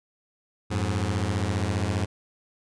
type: beating tone pair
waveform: sawtooth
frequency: 90.2 / 105.2 Hz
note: F#2 / G#2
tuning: -44 / +23 cents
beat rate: 15 Hz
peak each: -23 dBFS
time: 0.7-2.06 s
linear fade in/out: 20 ms
effects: resampled to 22050 Hz